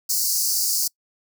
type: high-pass noise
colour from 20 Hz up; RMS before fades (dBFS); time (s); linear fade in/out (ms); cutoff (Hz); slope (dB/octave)
pink; -22; 0.09-0.88; 10; 4500; 96
effects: noise-tail reverb RT60 0.1 s tail -25 dB re dry